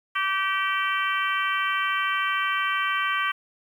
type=harmonic tone; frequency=386.7 Hz; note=G4; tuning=24 cents flat; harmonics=3 / 4 / 5 / 6 / 7 / 8; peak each=-26 / -28 / -31 / -31 / -35 / -33 dBFS; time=0.15-3.32 s; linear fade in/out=10 ms; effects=9-bit